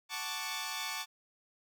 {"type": "chord", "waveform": "10% pulse", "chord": "D major seventh", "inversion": "first", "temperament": "equal", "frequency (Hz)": [740, 880, 1108.7, 1174.7], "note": ["F#5", "A5", "C#6", "D6"], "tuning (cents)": [0, 0, 0, 0], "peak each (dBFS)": [-37, -32, -33, -33], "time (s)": [0.09, 1.06], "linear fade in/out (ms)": 50, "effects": []}